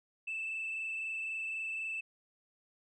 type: tone with frequency modulation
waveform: sine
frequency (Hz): 2640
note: E7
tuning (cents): +2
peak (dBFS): -34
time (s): 0.27-2.01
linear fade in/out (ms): 10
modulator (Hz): 23.9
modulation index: 1.5
effects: tanh soft clip ceiling -32 dBFS